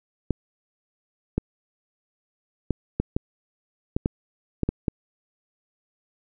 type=clicks; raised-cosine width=3 ms; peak=-9 dBFS; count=10; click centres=0.307 / 1.38 / 2.707 / 3 / 3.165 / 3.965 / 4.059 / 4.633 / 4.69 / 4.882 s; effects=none